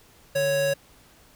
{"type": "tone pair together", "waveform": "square", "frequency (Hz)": [146.84, 554.4], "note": ["D3", "C#5"], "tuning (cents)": [0, 0], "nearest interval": "octave + major seventh", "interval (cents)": 2300, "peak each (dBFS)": [-34, -22], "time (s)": [0.35, 0.74], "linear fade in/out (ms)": 10, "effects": ["pink hiss -55 dBFS RMS until 1.35 s"]}